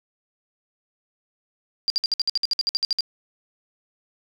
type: tone bursts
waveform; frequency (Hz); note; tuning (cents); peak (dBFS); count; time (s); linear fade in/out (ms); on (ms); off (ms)
sine; 4781; D8; +30; -18; 15; 1.88-3.007; 0; 21; 58
effects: 10-bit